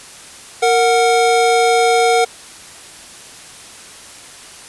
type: tone pair together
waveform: square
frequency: 463 / 735 Hz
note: A#4 / F#5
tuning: -12 / -12 cents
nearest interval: minor sixth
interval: 800 cents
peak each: -14 dBFS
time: 0.62-2.25 s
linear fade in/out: 10 ms
effects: white hiss -37 dBFS RMS until 4.68 s + resampled to 24000 Hz